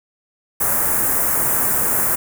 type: band-stop noise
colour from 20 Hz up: white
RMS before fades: -18 dBFS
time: 0.6-2.16 s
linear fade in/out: 10 ms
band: 1700 to 8400 Hz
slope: 24 dB/octave
effects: none